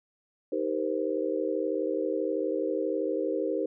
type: chord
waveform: sine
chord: C minor seventh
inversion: first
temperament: just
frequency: 314 / 392.4 / 470.9 / 523.3 Hz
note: Eb4 / G4 / Bb4 / C5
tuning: +16 / +2 / +18 / 0 cents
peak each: -32 dBFS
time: 0.52-3.66 s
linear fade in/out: 5 ms
effects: none